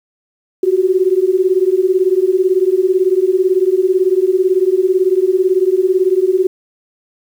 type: beating tone pair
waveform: sine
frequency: 364.1 / 382.1 Hz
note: F#4 / G4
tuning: -28 / -44 cents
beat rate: 18 Hz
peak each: -13 dBFS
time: 0.63-6.47 s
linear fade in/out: 5 ms
effects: 7-bit